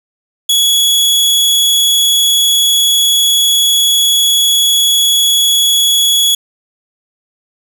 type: tone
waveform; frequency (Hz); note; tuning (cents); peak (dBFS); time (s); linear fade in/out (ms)
sawtooth; 3368; G#7; +24; -5; 0.49-6.35; 5
effects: none